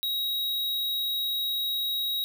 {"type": "tone", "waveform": "square", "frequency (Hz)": 3816, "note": "A#7", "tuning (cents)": 40, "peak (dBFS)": -27, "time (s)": [0.03, 2.24], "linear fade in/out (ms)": 0, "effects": []}